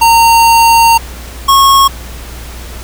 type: tone pair in turn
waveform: square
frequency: 920 / 1094.1 Hz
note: A#5 / C#6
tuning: -23 / -23 cents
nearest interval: minor third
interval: 300 cents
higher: second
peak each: -4 dBFS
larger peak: neither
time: 0.01-0.98 / 1.48-1.88 s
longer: first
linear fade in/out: 10 ms
effects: added 60 Hz sine -25 dBFS peak until 2.83 s + pink hiss -30 dBFS RMS until 2.83 s